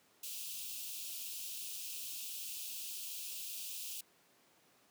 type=high-pass noise; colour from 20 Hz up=white; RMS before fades=-44 dBFS; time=0.23-4.01 s; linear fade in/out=5 ms; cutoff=2500 Hz; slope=96 dB/octave; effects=pink hiss -68 dBFS RMS until 4.9 s + high-pass 200 Hz 12 dB/octave